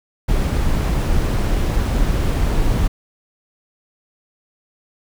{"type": "noise", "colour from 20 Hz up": "brown", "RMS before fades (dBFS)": -17, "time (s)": [0.28, 2.88], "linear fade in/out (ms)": 10, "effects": []}